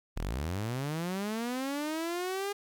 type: linear sweep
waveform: sawtooth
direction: up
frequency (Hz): 32.77 to 409.3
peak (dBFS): -28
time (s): 0.16-2.53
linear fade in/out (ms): 10
effects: 11-bit